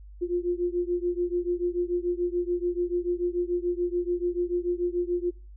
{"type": "beating tone pair", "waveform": "sine", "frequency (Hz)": [349.2, 356.1], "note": ["F4", "F4"], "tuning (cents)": [0, 34], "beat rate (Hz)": 6.9, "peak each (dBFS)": [-27, -28], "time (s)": [0.21, 5.31], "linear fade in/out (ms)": 20, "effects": ["noise-tail reverb RT60 0.4 s tail -25 dB re dry", "added 50 Hz sine -43 dBFS peak until 5.56 s"]}